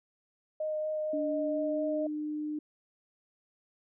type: tone with vibrato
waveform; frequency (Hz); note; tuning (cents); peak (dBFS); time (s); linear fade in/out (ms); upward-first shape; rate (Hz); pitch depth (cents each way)
sine; 617; D#5; -15; -30; 0.6-2.07; 5; sine; 4.2; 9
type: tone with pitch glide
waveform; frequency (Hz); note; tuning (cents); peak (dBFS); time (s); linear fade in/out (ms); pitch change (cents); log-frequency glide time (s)
sine; 293.7 to 301.8; D4 to D4; 0 to +47; -32; 1.13-2.59; 5; +47; 1.37-1.99
effects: none